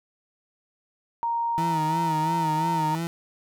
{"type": "tone with pitch glide", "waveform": "sine", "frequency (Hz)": [932.3, 923.7], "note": ["A#5", "A#5"], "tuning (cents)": [0, -16], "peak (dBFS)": -23, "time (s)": [1.23, 2.95], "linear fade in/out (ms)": 0, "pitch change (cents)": -16, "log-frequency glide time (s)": [2.08, 2.6]}
{"type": "tone with vibrato", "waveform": "30% pulse", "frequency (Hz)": 161.6, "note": "E3", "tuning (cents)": -34, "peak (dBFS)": -24, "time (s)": [1.58, 3.07], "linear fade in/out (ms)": 0, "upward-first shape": "sine", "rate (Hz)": 2.9, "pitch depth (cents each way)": 74}
{"effects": []}